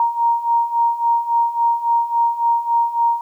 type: beating tone pair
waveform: sine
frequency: 932.3 / 935.9 Hz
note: A#5 / A#5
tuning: 0 / +7 cents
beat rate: 3.6 Hz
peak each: -20 / -16 dBFS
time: 0-3.21 s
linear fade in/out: 2 ms
effects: 9-bit